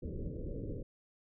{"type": "low-pass noise", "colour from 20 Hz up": "pink", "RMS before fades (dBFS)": -40, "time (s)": [0.02, 0.83], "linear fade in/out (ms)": 10, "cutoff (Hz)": 550, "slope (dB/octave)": 96, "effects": []}